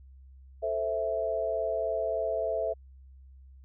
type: chord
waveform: sine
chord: A minor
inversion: none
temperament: equal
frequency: 440 / 523.3 / 659.3 Hz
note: A4 / C5 / E5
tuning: 0 / 0 / 0 cents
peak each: -34 / -34 / -29 dBFS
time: 0.62-2.74 s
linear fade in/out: 20 ms
effects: added 66 Hz sine -49 dBFS peak until 3.64 s